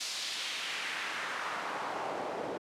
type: noise with band-pass filter sweep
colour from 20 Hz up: pink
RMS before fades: -37 dBFS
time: 0-2.58 s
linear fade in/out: 10 ms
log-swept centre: 5000 to 490 Hz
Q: 1.4
effects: high-pass 150 Hz 12 dB/octave + low-pass 11000 Hz 12 dB/octave